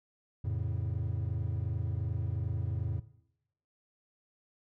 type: chord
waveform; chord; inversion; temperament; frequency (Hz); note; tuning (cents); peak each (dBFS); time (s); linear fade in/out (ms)
triangle; F augmented; none; equal; 87.31 / 110 / 138.59; F2 / A2 / C#3; 0 / 0 / 0; -32 / -31 / -36; 0.44-3; 10
effects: noise-tail reverb RT60 0.8 s tail -17 dB re dry + tanh soft clip ceiling -21 dBFS